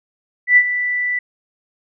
sine tone with ADSR envelope, 1975.5 Hz, B6, in tune, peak -5 dBFS, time 0.47-1.19 s, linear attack 97 ms, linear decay 61 ms, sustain -12 dB, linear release 5 ms, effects none

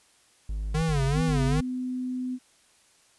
triangle tone bursts, 51.91 Hz, G#1, in tune, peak -26 dBFS, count 3, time 0.49-1.61 s, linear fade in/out 5 ms, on 330 ms, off 65 ms
square tone with vibrato, 148.3 Hz, D3, 17 cents sharp, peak -24 dBFS, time 0.74-1.61 s, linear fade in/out 10 ms, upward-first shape sine, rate 2.5 Hz, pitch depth 170 cents each way
sine tone, 253.2 Hz, B3, 43 cents sharp, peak -28 dBFS, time 1.13-2.39 s, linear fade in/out 50 ms
effects white hiss -61 dBFS RMS until 3.18 s + resampled to 24000 Hz

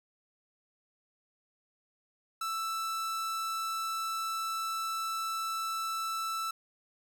45% pulse tone, 1323 Hz, E6, 6 cents sharp, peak -32 dBFS, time 2.41-6.51 s, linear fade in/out 5 ms, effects none

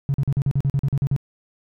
triangle tone bursts, 138.59 Hz, C#3, in tune, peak -13 dBFS, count 12, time 0.09-1.163 s, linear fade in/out 0 ms, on 50 ms, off 43 ms, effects tanh soft clip ceiling -14 dBFS

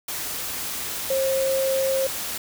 sine tone in noise, 534 Hz, C5, 35 cents sharp, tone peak -20 dBFS, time 1.1-2.07 s, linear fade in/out 5 ms, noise white, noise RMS -30 dBFS, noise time 0.08-2.38 s, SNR +7 dB, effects none

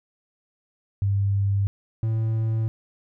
sine / triangle tone pair in turn, 99.4 / 111.48 Hz, G2 / A2, +25 / +23 cents, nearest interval major second, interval 198 cents, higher second, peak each -19 dBFS, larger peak neither, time 1.02-1.67 / 2.03-2.68 s, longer neither, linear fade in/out 0 ms, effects none

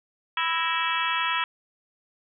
harmonic tone with a mistuned harmonic, 329.6 Hz, E4, in tune, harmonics 3 / 4 / 5 / 6 / 7 / 8 / 9 / 10, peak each -29 / -29 / -34 / -32 / -34 / -31 / -36 / -32 dBFS, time 0.37-1.44 s, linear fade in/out 2 ms, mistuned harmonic 6, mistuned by -92 cents, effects none

